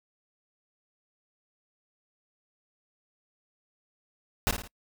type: noise with echo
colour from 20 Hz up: pink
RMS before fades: -25 dBFS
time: 4.47-4.51 s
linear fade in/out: 0 ms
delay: 55 ms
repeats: 3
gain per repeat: -7 dB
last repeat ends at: 4.675 s
effects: noise-tail reverb RT60 0.1 s tail -26 dB re dry